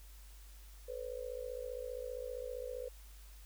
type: tone with amplitude modulation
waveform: sine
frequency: 502 Hz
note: B4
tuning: 28 cents sharp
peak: -36 dBFS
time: 0.88-2.89 s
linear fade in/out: 10 ms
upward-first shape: sine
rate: 55.2 Hz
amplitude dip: 90%
effects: added 50 Hz sine -52 dBFS peak until 3.45 s + white hiss -62 dBFS RMS until 3.45 s

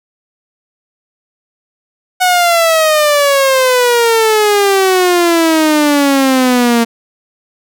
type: exponential sweep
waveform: sawtooth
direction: down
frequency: 740 to 230 Hz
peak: -4 dBFS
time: 2.2-6.85 s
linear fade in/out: 20 ms
effects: none

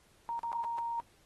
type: tone with dropouts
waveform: sine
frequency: 932.3 Hz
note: A#5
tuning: in tune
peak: -33 dBFS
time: 0.29-1 s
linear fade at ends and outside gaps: 0 ms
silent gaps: 0.392-0.432 / 0.519-0.529 / 0.64-0.645 / 0.783-0.787 s
effects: pink hiss -66 dBFS RMS until 1.25 s + AAC 32 kbps

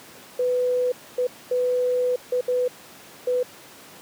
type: tone bursts at uneven times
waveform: sine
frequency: 498 Hz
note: B4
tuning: 14 cents sharp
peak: -19 dBFS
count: 6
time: 0.39-0.92 / 1.18-1.27 / 1.51-2.16 / 2.32-2.41 / 2.48-2.68 / 3.27-3.43 s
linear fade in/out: 5 ms
effects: pink hiss -45 dBFS RMS until 4.01 s + high-pass 200 Hz 12 dB/octave

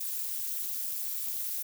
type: noise with amplitude modulation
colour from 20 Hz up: violet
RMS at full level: -30 dBFS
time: 0-1.63 s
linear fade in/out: 10 ms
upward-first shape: sine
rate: 275 Hz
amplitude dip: 100%
effects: none

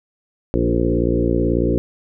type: harmonic tone with a mistuned harmonic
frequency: 58.27 Hz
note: A#1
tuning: in tune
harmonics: 1 / 2 / 3 / 4 / 5 / 6 / 7 / 8 / 9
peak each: -22 / -24 / -25 / -25 / -22 / -22 / -27 / -25 / -27 dBFS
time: 0.54-1.78 s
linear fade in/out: 0 ms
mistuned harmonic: 6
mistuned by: +19 cents
effects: none

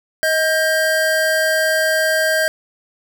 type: tone pair together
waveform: square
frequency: 632 / 1592.5 Hz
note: D#5 / G6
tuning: +27 / +27 cents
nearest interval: octave + major third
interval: 1600 cents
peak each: -18 dBFS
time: 0.23-2.48 s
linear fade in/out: 0 ms
effects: none

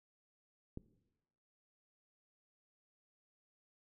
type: click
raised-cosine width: 3 ms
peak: -30 dBFS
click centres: 0.774 s
effects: noise-tail reverb RT60 1.0 s tail -18 dB re dry

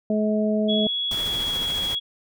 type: harmonic tone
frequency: 213.4 Hz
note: G#3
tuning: 47 cents sharp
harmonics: 1 / 2 / 3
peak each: -21 / -27 / -25 dBFS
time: 0.1-0.87 s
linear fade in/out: 2 ms
type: tone with pitch glide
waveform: sine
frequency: 3358 to 3333 Hz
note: G#7 to G#7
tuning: +18 to +5 cents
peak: -23 dBFS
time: 0.68-2 s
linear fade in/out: 20 ms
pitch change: -13 cents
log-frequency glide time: 1.2-1.52 s
type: noise with tremolo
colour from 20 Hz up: pink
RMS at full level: -33 dBFS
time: 1.11-1.95 s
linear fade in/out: 2 ms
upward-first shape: sine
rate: 14 Hz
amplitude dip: 30%
effects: none

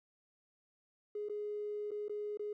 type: tone with dropouts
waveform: triangle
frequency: 417.1 Hz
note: G#4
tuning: 7 cents sharp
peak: -33 dBFS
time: 1.15-2.53 s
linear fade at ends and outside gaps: 5 ms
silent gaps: 1.287-1.296 / 1.908-1.915 / 2.083-2.095 / 2.373-2.394 s
effects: tanh soft clip ceiling -35 dBFS

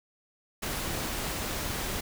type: noise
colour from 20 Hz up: pink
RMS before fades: -33 dBFS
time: 0.62-2.01 s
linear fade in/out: 10 ms
effects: none

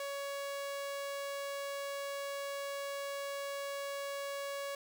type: tone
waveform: sawtooth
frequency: 560 Hz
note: C#5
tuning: 18 cents sharp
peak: -34 dBFS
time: 0-4.75 s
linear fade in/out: 2 ms
effects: none

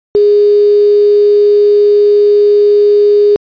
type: tone with quantisation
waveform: sine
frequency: 412.8 Hz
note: G#4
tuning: 10 cents flat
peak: -4 dBFS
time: 0.15-3.36 s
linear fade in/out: 0 ms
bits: 4
effects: resampled to 11025 Hz

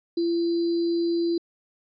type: tone with sample-and-hold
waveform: sine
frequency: 338.7 Hz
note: E4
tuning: 47 cents sharp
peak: -21 dBFS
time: 0.17-1.38 s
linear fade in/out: 5 ms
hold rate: 4410 Hz
effects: resampled to 16000 Hz

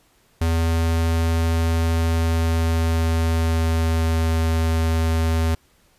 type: tone with pitch glide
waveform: square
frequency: 82.41 to 81.37 Hz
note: E2 to E2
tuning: 0 to -22 cents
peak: -18 dBFS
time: 0.41-5.55 s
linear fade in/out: 5 ms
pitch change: -22 cents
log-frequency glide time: 2.02-4.34 s
effects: pink hiss -59 dBFS RMS until 5.98 s + resampled to 32000 Hz

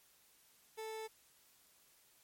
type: tone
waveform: 30% pulse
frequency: 440 Hz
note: A4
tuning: in tune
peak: -40 dBFS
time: 0.77-1.08 s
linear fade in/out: 20 ms
effects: white hiss -68 dBFS RMS until 2.23 s + MP3 64 kbps

